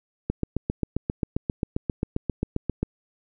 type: click train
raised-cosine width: 3 ms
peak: -11 dBFS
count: 20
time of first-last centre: 0.3-2.83 s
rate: 7.51 Hz
effects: none